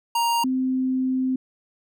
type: tone pair in turn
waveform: square / sine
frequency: 935 / 259.1 Hz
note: A#5 / C4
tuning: +5 / -17 cents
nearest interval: octave + minor seventh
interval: 2222 cents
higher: first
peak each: -20 dBFS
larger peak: neither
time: 0.15-0.44 / 0.44-1.36 s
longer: second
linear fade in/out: 5 ms
effects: none